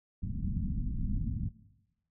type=low-pass noise; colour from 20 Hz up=pink; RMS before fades=-33 dBFS; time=0.22-1.49 s; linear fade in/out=5 ms; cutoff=240 Hz; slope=48 dB/octave; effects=noise-tail reverb RT60 1.0 s tail -18 dB re dry